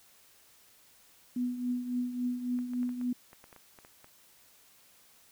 sine tone with tremolo, 246.9 Hz, B3, in tune, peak -27 dBFS, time 1.36-3.13 s, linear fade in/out 5 ms, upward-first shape triangle, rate 3.6 Hz, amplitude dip 70%
clicks, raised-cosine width 0.5 ms, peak -37 dBFS, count 12, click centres 2.589 / 2.735 / 2.831 / 2.892 / 3.013 / 3.331 / 3.441 / 3.528 / 3.563 / 3.788 / 3.849 / 4.044 s
effects white hiss -61 dBFS RMS until 5.31 s

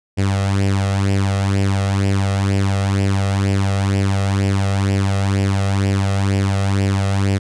sawtooth tone with flanger, 98 Hz, G2, in tune, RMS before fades -17 dBFS, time 0.17-7.39 s, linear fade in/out 20 ms, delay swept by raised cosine 0.38 to 1.58 ms, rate 2.1 Hz, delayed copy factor +0.65, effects resampled to 22050 Hz

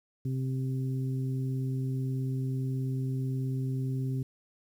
harmonic tone, 131.2 Hz, C3, 5 cents sharp, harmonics 1 / 2 / 3, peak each -29 / -37 / -44 dBFS, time 0.25-4.23 s, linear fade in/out 5 ms, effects 10-bit

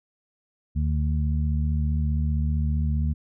harmonic tone, 75.3 Hz, D2, 44 cents sharp, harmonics 1 / 2 / 3, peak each -22 / -28 / -32 dBFS, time 0.75-3.14 s, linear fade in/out 20 ms, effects none

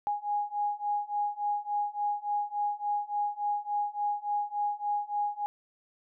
sine beating tone pair, 824 / 827.5 Hz, G#5 / G#5, -14 / -6 cents, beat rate 3.5 Hz, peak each -32 / -31 dBFS, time 0.07-5.46 s, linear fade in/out 0 ms, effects none

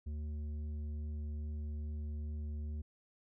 sine tone with tanh clipping, 75.2 Hz, D2, 42 cents sharp, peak -39 dBFS, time 0.06-2.82 s, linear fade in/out 10 ms, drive 8 dB, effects none

